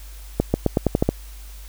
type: accelerating click train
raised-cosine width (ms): 2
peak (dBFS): -3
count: 8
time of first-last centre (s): 0.4-1.09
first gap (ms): 140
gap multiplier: 0.88
effects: added 50 Hz sine -36 dBFS peak until 1.68 s + white hiss -47 dBFS RMS until 1.68 s